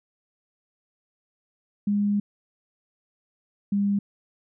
sine tone pair in turn, 204.5 / 201.3 Hz, G#3 / G3, -26 / +46 cents, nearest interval unison, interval 28 cents, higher first, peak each -20 dBFS, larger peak neither, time 1.87-2.2 / 3.72-3.99 s, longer first, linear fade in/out 5 ms, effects none

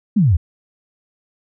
sine exponential sweep, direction down, 233.1 to 73.42 Hz, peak -10 dBFS, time 0.16-0.37 s, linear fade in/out 10 ms, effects none

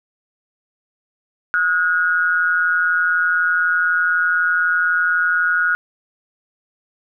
sine tone with amplitude modulation, 1448 Hz, F#6, 38 cents flat, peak -11 dBFS, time 1.54-5.75 s, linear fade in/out 0 ms, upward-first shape sine, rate 172 Hz, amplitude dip 70%, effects none

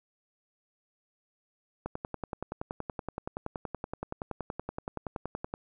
click train, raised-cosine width 1 ms, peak -20 dBFS, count 40, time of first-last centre 1.86-5.539 s, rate 10.6 Hz, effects none

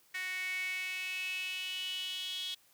sawtooth tone with high-pass filter sweep, 370 Hz, F#4, in tune, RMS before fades -38 dBFS, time 0.14-2.55 s, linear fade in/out 10 ms, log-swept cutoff 2000 to 3400 Hz, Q 8.9, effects white hiss -66 dBFS RMS until 2.73 s + high-pass 60 Hz 12 dB/octave

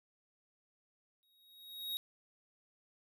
square tone with exponential growth, 3778 Hz, A#7, 22 cents sharp, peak -35 dBFS, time 1.23-1.97 s, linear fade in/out 0 ms, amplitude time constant 160 ms, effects none

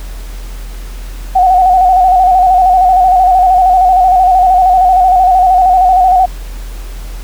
sine tone with vibrato, 740 Hz, F#5, in tune, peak -4 dBFS, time 1.35-6.26 s, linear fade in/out 10 ms, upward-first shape square, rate 13 Hz, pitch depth 43 cents each way, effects added 42 Hz sine -21 dBFS peak until 7.23 s + pink hiss -35 dBFS RMS until 7.23 s

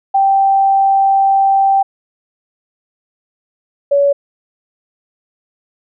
sine tone pair in turn, 782 / 565.4 Hz, G5 / C#5, -4 / +34 cents, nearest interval tritone, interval 562 cents, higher first, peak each -8 dBFS, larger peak neither, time 0.14-1.83 / 3.91-4.13 s, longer first, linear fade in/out 10 ms, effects none

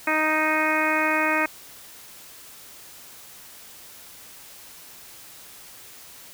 harmonic tone, 311.1 Hz, D#4, in tune, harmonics 1 / 2 / 3 / 4 / 5 / 6 / 7 / 8, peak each -28 / -28 / -28 / -28 / -28 / -28 / -28 / -28 dBFS, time 0.07-1.46 s, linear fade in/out 5 ms, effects white hiss -45 dBFS RMS until 6.33 s

